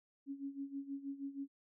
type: tone with tremolo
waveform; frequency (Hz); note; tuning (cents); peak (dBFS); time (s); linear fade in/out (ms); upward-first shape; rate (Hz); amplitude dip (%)
sine; 277.2; C#4; 0; -38; 0.26-1.48; 50; sine; 6.3; 80
effects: none